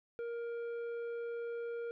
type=tone with tanh clipping; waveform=triangle; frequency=468.9 Hz; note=A#4; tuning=10 cents sharp; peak=-39 dBFS; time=0.19-1.91 s; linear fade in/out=0 ms; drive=12 dB; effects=none